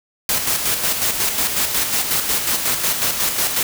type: noise with tremolo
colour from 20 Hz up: white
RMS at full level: -18 dBFS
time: 0.29-3.63 s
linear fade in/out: 2 ms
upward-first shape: square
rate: 5.5 Hz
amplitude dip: 45%
effects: none